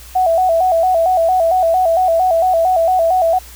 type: tone with vibrato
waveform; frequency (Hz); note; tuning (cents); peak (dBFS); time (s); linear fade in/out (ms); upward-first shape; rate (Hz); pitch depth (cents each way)
sine; 700; F5; +4; -10; 0.15-3.39; 10; square; 4.4; 100
effects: added 60 Hz sine -37 dBFS peak until 3.55 s + white hiss -39 dBFS RMS until 3.55 s